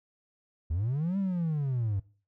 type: linear two-way sweep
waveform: triangle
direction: up then down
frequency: 72.3 to 200 to 93.2 Hz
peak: -24 dBFS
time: 0.7-2 s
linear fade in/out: 10 ms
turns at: 1.18 s
effects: noise-tail reverb RT60 0.4 s tail -22 dB re dry + tanh soft clip ceiling -21 dBFS